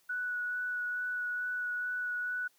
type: tone with vibrato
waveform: sine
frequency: 1474 Hz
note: F#6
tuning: 7 cents flat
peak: -32 dBFS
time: 0.09-2.48 s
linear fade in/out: 10 ms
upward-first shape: sine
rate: 2.3 Hz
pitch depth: 11 cents each way
effects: white hiss -69 dBFS RMS until 2.58 s + high-pass 100 Hz 12 dB/octave